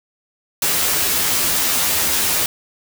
white noise with comb filter, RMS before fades -18 dBFS, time 0.62-2.46 s, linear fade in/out 2 ms, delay 12 ms, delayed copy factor +0.8, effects none

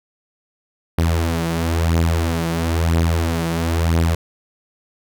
sawtooth beating tone pair, 82.6 / 83.6 Hz, E2 / E2, +4 / +25 cents, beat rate 1 Hz, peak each -14 / -17 dBFS, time 0.98-4.15 s, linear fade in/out 5 ms, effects none

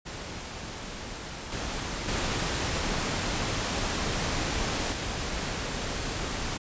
pink noise with level steps, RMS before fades -38 / -33 / -29 / -32 dBFS, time 0.05-6.58 s, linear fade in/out 20 ms, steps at 1.52 / 2.08 / 4.92 s, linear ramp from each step 2 ms, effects resampled to 16000 Hz

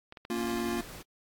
clicks, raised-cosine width 0.3 ms, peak -29 dBFS, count 8, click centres 0.124 / 0.172 / 0.251 / 0.355 / 0.476 / 0.512 / 0.59 / 0.626 s
square chord, Bb minor, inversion none, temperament just, 233.1 / 279.7 / 349.6 Hz, Bb3 / Db4 / F4, 0 / +16 / +2 cents, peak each -34 / -39 / -34 dBFS, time 0.3-0.81 s, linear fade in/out 2 ms
pink noise, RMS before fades -46 dBFS, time 0.35-1.03 s, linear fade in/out 20 ms
effects AAC 64 kbps

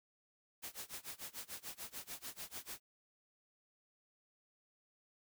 white noise with tremolo, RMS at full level -45 dBFS, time 0.62-2.8 s, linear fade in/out 20 ms, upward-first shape sine, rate 6.8 Hz, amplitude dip 95%, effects none

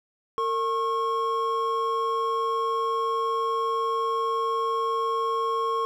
triangle tone pair together, 456.4 / 1088 Hz, A#4 / C#6, -37 / -33 cents, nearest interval octave + minor third, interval 1504 cents, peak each -26 / -23 dBFS, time 0.38-5.85 s, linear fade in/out 0 ms, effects none

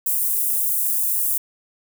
white high-pass noise, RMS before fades -21 dBFS, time 0.06-1.38 s, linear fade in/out 5 ms, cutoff 9500 Hz, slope 24 dB/octave, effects none

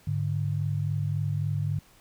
sine tone pair together, 103.17 / 146.83 Hz, G#2 / D3, -11 / 0 cents, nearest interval tritone, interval 611 cents, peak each -28 dBFS, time 0.07-1.79 s, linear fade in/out 5 ms, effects pink hiss -58 dBFS RMS until 2 s

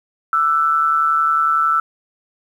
sine tone with amplitude modulation, 1330 Hz, E6, 15 cents sharp, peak -10 dBFS, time 0.33-1.8 s, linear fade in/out 2 ms, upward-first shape sine, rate 151 Hz, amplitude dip 65%, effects 8-bit

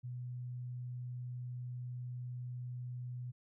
sine tone, 123.8 Hz, B2, 5 cents sharp, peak -40 dBFS, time 0.03-3.32 s, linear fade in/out 20 ms, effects none

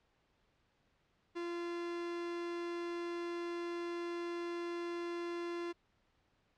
45% pulse tone, 344.6 Hz, F4, 23 cents flat, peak -38 dBFS, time 1.35-5.73 s, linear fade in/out 20 ms, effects pink hiss -75 dBFS RMS until 6.57 s + low-pass 4000 Hz 12 dB/octave

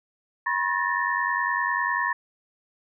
sine tone cluster, 975 / 1075 / 1746 / 1836 Hz, B5 / C6 / A6 / A#6, -23 / +47 / -14 / -27 cents, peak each -28 dBFS, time 0.46-2.13 s, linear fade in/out 5 ms, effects none

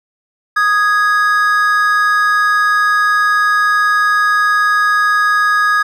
triangle tone pair together, 1242.7 / 1661.2 Hz, D#6 / G#6, -3 / 0 cents, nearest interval perfect fourth, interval 503 cents, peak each -11 dBFS, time 0.56-5.83 s, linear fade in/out 10 ms, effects none

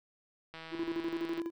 click train, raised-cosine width 0.3 ms, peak -30 dBFS, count 140, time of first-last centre 0.54-1.398 s, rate 162 Hz
triangle tone with tremolo, 335.6 Hz, E4, 31 cents sharp, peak -29 dBFS, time 0.71-1.51 s, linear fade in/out 50 ms, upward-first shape square, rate 12 Hz, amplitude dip 65%
effects none

